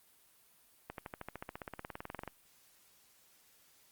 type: accelerating click train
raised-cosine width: 0.5 ms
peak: -26 dBFS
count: 24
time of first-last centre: 0.9-2.277 s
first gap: 82 ms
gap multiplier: 0.97
effects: white hiss -66 dBFS RMS until 3.91 s + Opus 32 kbps